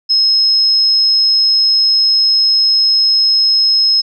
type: tone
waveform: sine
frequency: 5160 Hz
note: E8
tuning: 38 cents flat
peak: -8 dBFS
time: 0.09-4.02 s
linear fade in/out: 20 ms
effects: none